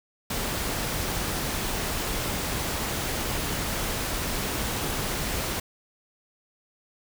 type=noise; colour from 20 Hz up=pink; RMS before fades=-29 dBFS; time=0.3-5.6 s; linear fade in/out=5 ms; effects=none